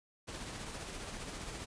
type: noise with tremolo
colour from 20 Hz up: pink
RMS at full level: -42 dBFS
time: 0.27-1.66 s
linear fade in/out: 20 ms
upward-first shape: triangle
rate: 15 Hz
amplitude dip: 40%
effects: resampled to 22050 Hz